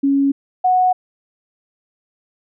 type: tone pair in turn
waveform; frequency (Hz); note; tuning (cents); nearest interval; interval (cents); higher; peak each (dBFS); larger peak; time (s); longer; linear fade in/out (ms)
sine; 277.2 / 736.2; C#4 / F#5; 0 / -9; octave + perfect fourth; 1691; second; -12 / -11; second; 0.03-0.32 / 0.64-0.93; neither; 10
effects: none